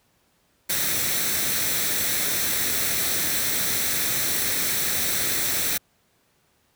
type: noise with comb filter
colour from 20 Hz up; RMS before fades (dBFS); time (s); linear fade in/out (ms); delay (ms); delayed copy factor
white; -24; 0.69-5.78; 10; 0.51; +0.5
effects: pink hiss -65 dBFS RMS until 6.75 s + high-pass 60 Hz 12 dB/octave